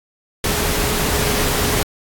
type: tone in noise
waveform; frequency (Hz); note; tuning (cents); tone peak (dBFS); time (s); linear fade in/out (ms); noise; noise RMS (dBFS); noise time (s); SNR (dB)
sine; 415.9; G#4; +2; -27; 0.44-1.83; 2; pink; -19; 0.44-1.83; -11
effects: AAC 64 kbps